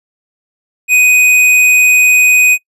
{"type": "tone with tanh clipping", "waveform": "sine", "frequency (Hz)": 2496, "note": "D#7", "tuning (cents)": 5, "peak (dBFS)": -7, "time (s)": [0.88, 2.58], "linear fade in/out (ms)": 50, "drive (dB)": 14, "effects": ["noise-tail reverb RT60 0.1 s tail -21 dB re dry", "resampled to 32000 Hz"]}